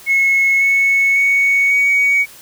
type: tone with pitch steps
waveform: sine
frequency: 2183 / 2205 / 2226 / 2248 Hz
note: C#7 / C#7 / C#7 / C#7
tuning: -27 / -10 / +7 / +24 cents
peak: -9 dBFS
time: 0.06-2.26 s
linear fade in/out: 50 ms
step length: 550 ms
effects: tanh soft clip ceiling -7 dBFS + white hiss -40 dBFS RMS until 2.41 s